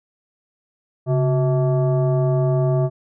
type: tone with frequency modulation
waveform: sine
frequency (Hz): 137.1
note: C#3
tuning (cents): -19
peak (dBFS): -15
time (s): 1.06-2.9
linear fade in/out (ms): 50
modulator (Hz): 508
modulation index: 0.82
effects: none